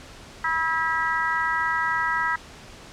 harmonic tone, 323.7 Hz, E4, 31 cents flat, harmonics 3 / 4 / 5 / 6, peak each -27 / -27 / -27 / -27 dBFS, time 0.44-2.36 s, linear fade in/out 5 ms, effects pink hiss -44 dBFS RMS until 2.92 s + low-pass 7000 Hz 12 dB/octave

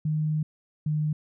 sine tone pair in turn, 154 / 152.32 Hz, D#3 / D#3, -17 / -36 cents, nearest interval unison, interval 19 cents, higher first, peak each -23 dBFS, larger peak neither, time 0.05-0.43 / 0.86-1.13 s, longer first, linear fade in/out 5 ms, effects none

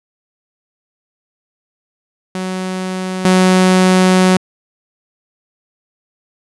sawtooth tone pair in turn, 186 / 185.26 Hz, F#3 / F#3, +9 / +2 cents, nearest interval unison, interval 7 cents, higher first, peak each -15 / -4 dBFS, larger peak second, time 2.35-3.25 / 3.25-4.37 s, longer second, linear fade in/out 2 ms, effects resampled to 24000 Hz

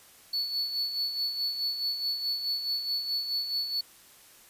triangle tone with tremolo, 4434 Hz, C#8, in tune, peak -25 dBFS, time 0.33-3.81 s, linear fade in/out 5 ms, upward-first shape sine, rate 4.7 Hz, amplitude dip 55%, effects white hiss -55 dBFS RMS until 4.49 s + resampled to 32000 Hz

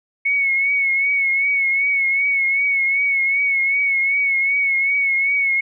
sine tone with vibrato, 2206 Hz, C#7, 9 cents flat, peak -15 dBFS, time 0.25-5.61 s, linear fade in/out 10 ms, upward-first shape triangle, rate 2.6 Hz, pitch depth 53 cents each way, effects none

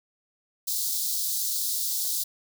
white high-pass noise, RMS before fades -28 dBFS, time 0.67-2.24 s, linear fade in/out 10 ms, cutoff 3800 Hz, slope 48 dB/octave, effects none

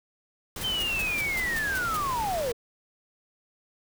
pink noise, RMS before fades -36 dBFS, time 0.56-2.52 s, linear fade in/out 2 ms
white noise bursts, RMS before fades -36 dBFS, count 8, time 0.61-1.97 s, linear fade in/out 2 ms, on 30 ms, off 160 ms
sine linear sweep, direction down, 3136 to 440 Hz, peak -26 dBFS, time 0.63-2.53 s, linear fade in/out 20 ms
effects none

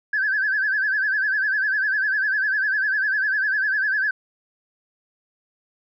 sine tone with vibrato, 1624 Hz, G#6, 39 cents flat, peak -18 dBFS, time 0.13-4.11 s, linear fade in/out 5 ms, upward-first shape sine, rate 10 Hz, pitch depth 110 cents each way, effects tanh soft clip ceiling -14 dBFS

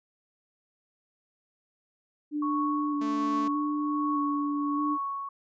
sine tone with vibrato, 293.7 Hz, D4, in tune, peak -27 dBFS, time 2.31-4.98 s, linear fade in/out 50 ms, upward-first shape square, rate 0.81 Hz, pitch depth 17 cents each way
sine tone with tremolo, 1109 Hz, C#6, in tune, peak -27 dBFS, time 2.42-5.29 s, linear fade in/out 5 ms, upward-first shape triangle, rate 1.3 Hz, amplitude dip 60%
sawtooth tone, 220.3 Hz, A3, 2 cents sharp, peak -32 dBFS, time 3.01-3.48 s, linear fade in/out 5 ms
effects resampled to 16000 Hz

